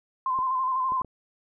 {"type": "tone with vibrato", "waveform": "sine", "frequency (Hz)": 1037, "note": "C6", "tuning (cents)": -16, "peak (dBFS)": -23, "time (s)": [0.26, 1.02], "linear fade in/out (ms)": 2, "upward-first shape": "square", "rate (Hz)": 12, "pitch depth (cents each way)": 34}
{"type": "clicks", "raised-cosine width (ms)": 2, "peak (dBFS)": -29, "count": 4, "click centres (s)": [0.389, 0.921, 1.014, 1.047]}
{"effects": []}